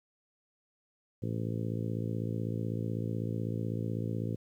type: harmonic tone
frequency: 56 Hz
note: A1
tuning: 31 cents sharp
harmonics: 2 / 3 / 4 / 5 / 6 / 7 / 8 / 9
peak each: -34 / -38 / -40 / -42 / -44 / -45 / -46 / -47 dBFS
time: 1.22-4.36 s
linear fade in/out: 10 ms
effects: 11-bit